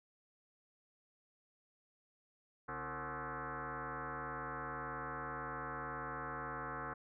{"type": "tone with frequency modulation", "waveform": "sine", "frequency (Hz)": 138.59, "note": "C#3", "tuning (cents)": 0, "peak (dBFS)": -40, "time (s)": [2.68, 6.94], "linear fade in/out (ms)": 10, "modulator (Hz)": 199, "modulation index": 7.6, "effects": []}